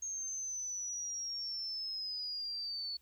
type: linear sweep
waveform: sine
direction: down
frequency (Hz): 6460 to 4427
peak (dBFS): -37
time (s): 0.02-2.97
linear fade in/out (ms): 5
effects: added 60 Hz sine -70 dBFS peak until 3.01 s + white hiss -72 dBFS RMS until 3.01 s